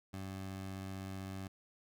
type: tone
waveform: 20% pulse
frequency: 95.7 Hz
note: G2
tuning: 41 cents flat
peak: -37 dBFS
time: 0.13-1.48 s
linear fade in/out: 10 ms
effects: none